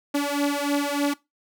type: beating tone pair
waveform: sawtooth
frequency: 285 / 288.3 Hz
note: C#4 / D4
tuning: +48 / -32 cents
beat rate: 3.3 Hz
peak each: -21 / -21 dBFS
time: 0.14-1.14 s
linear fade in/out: 10 ms
effects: noise-tail reverb RT60 0.2 s tail -20 dB re dry